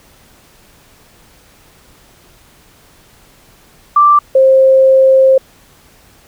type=tone pair in turn; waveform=sine; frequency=1174.7 / 529.7 Hz; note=D6 / C5; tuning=0 / +21 cents; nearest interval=octave + major second; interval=1379 cents; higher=first; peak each=-4 dBFS; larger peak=neither; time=3.96-4.19 / 4.35-5.38 s; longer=second; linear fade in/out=5 ms; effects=pink hiss -46 dBFS RMS until 6.27 s